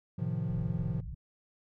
triangle chord, F dominant seventh, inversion first, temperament equal, 110 / 130.81 / 155.56 / 174.61 Hz, A2 / C3 / Eb3 / F3, 0 / 0 / 0 / 0 cents, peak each -34 dBFS, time 0.18-1.01 s, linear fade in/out 10 ms
pink low-pass noise, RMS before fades -41 dBFS, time 0.49-1.15 s, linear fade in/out 10 ms, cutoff 170 Hz, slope 96 dB/octave
effects none

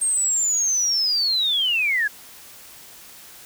sine linear sweep, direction down, 8600 to 1619 Hz, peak -18 dBFS, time 0.01-2.08 s, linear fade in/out 10 ms, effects white hiss -44 dBFS RMS until 3.45 s

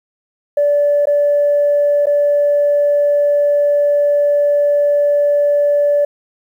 sine tone with dropouts, 580 Hz, D5, 22 cents flat, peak -9 dBFS, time 0.57-6.05 s, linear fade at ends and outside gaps 5 ms, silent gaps 1.056-1.07 / 2.058-2.068 s, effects tanh soft clip ceiling -6 dBFS + 8-bit

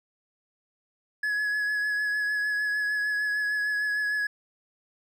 triangle tone with vibrato, 1689 Hz, G#6, 29 cents sharp, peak -23 dBFS, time 1.23-4.27 s, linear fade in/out 5 ms, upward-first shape sine, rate 6.6 Hz, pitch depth 21 cents each way, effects none

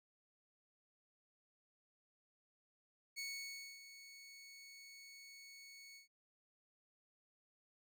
20% pulse tone with ADSR envelope, 2217 Hz, C#7, in tune, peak -37 dBFS, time 3.16-6.08 s, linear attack 27 ms, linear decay 600 ms, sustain -13 dB, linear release 120 ms, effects none

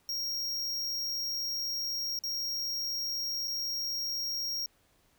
square tone with dropouts, 5588 Hz, F8, in tune, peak -32 dBFS, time 0.09-4.66 s, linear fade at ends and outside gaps 1 ms, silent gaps 2.19-2.237 / 3.474-3.479 s, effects pink hiss -68 dBFS RMS until 5.18 s

